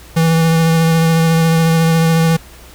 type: tone with vibrato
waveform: square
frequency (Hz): 163.6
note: E3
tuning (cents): -13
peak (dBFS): -10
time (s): 0.16-2.37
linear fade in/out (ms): 10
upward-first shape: triangle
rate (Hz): 14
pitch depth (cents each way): 19
effects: added 60 Hz sine -40 dBFS peak until 2.74 s + pink hiss -40 dBFS RMS until 2.74 s